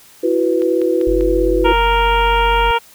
sine chord, E suspended second, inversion none, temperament equal with one note detuned, 332.9 / 370 / 493.9 Hz, E4 / F#4 / B4, +17 / 0 / 0 cents, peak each -17 dBFS, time 0.23-1.73 s, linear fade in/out 10 ms
click train, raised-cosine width 0.3 ms, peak -18 dBFS, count 4, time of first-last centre 0.62-1.209 s, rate 5.09 Hz
triangle tone, 47.51 Hz, F#1, 47 cents sharp, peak -16 dBFS, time 1.07-2.71 s, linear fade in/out 0 ms
harmonic tone, 466.2 Hz, A#4, in tune, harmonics 1 / 2 / 3 / 4 / 5 / 6 / 7, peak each -19 / -14 / -21 / -30 / -24 / -24 / -28 dBFS, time 1.64-2.79 s, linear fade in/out 20 ms
effects white hiss -45 dBFS RMS until 2.94 s

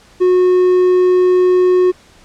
triangle tone, 364.5 Hz, F#4, 26 cents flat, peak -6 dBFS, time 0.2-1.92 s, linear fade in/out 20 ms, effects pink hiss -46 dBFS RMS until 2.24 s + low-pass 8000 Hz 12 dB/octave

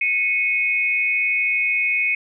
sine tone pair together, 2191 / 2504 Hz, C#7 / D#7, -21 / +10 cents, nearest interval major second, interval 231 cents, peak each -20 dBFS, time 0.01-2.15 s, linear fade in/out 5 ms, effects none

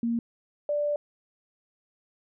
sine tone pair in turn, 233.1 / 587.4 Hz, A#3 / D5, 0 / 0 cents, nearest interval octave + major third, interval 1600 cents, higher second, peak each -24 / -24 dBFS, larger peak neither, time 0.03-0.19 / 0.69-0.96 s, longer second, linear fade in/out 2 ms, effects none

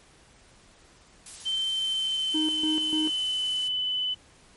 blue noise, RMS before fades -40 dBFS, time 1.26-3.68 s, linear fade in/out 2 ms
sine tone with pitch glide, 3100 to 3007 Hz, G7 to F#7, -20 to +27 cents, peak -25 dBFS, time 1.45-4.15 s, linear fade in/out 20 ms, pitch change -53 cents, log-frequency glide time 1.67-3.67 s
triangle tone with tremolo, 311.1 Hz, D#4, in tune, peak -23 dBFS, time 2.34-3.1 s, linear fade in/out 10 ms, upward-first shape square, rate 3.4 Hz, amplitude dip 70%
effects pink hiss -56 dBFS RMS until 4.56 s + MP3 48 kbps

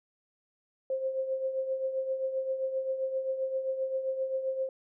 sine tone with tremolo, 528 Hz, C5, 16 cents sharp, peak -26 dBFS, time 0.9-4.69 s, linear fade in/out 2 ms, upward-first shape triangle, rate 7.6 Hz, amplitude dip 65%, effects none

